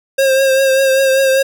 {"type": "tone with vibrato", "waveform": "square", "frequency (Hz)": 535, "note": "C5", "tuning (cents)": 38, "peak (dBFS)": -10, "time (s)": [0.18, 1.43], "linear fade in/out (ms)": 10, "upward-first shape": "triangle", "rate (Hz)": 5.1, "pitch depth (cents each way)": 34, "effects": []}